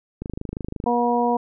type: click train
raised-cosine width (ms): 3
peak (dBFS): -16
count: 17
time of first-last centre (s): 0.22-0.84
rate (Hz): 25.8
type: harmonic tone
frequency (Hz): 240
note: B3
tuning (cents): -49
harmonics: 1 / 2 / 3 / 4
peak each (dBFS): -23 / -23 / -23 / -23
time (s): 0.86-1.37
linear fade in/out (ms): 5
effects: none